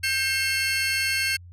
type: tone cluster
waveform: 40% pulse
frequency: 1578 / 2152 / 2685 / 4407 Hz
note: G6 / C7 / E7 / C#8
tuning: +11 / +48 / +31 / -11 cents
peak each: -27 dBFS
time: 0.03-1.37 s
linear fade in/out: 10 ms
effects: added 88 Hz sine -42 dBFS peak until 1.52 s + resampled to 32000 Hz